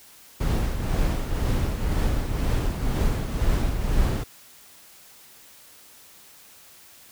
brown noise with tremolo, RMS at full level -21 dBFS, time 0.4-4.24 s, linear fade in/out 10 ms, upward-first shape triangle, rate 2 Hz, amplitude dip 55%, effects white hiss -50 dBFS RMS until 7.11 s

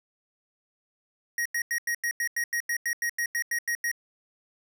square tone bursts, 1886 Hz, A#6, 20 cents sharp, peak -26 dBFS, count 16, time 1.38-3.915 s, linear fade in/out 2 ms, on 75 ms, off 89 ms, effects none

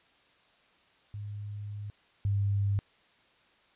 sine tone pair in turn, 103.2 / 100.2 Hz, G#2 / G2, -10 / +38 cents, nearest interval minor second, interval 52 cents, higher first, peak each -36 / -25 dBFS, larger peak second, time 1.14-1.9 / 2.25-2.79 s, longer first, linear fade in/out 0 ms, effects white hiss -64 dBFS RMS until 3.75 s + resampled to 8000 Hz

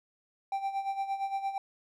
triangle tone with tremolo, 784 Hz, G5, in tune, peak -26 dBFS, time 0.52-1.58 s, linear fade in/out 2 ms, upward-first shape sine, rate 8.7 Hz, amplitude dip 70%, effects none

